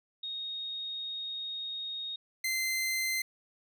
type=tone pair in turn; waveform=sine / sawtooth; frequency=3729 / 2074 Hz; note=A#7 / C7; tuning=0 / -16 cents; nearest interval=minor seventh; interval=1016 cents; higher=first; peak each=-35 / -26 dBFS; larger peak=second; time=0.23-2.16 / 2.44-3.22 s; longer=first; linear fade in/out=5 ms; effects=none